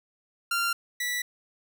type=tone pair in turn; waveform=sawtooth; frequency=1385 / 1958.7 Hz; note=F6 / B6; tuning=-15 / -15 cents; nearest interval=tritone; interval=600 cents; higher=second; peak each=-21 / -24 dBFS; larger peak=first; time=0.51-0.73 / 1-1.22 s; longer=neither; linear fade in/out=5 ms; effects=none